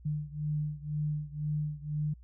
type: beating tone pair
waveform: sine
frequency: 149.6 / 151.6 Hz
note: D3 / D#3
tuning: +32 / -45 cents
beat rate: 2 Hz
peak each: -33 / -35 dBFS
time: 0.05-2.14 s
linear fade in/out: 10 ms
effects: added 60 Hz sine -50 dBFS peak until 2.23 s